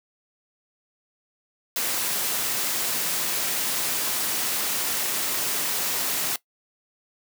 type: noise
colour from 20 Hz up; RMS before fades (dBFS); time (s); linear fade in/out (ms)
white; -26; 1.76-6.36; 2
effects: noise-tail reverb RT60 0.1 s tail -19 dB re dry + high-pass 150 Hz 12 dB/octave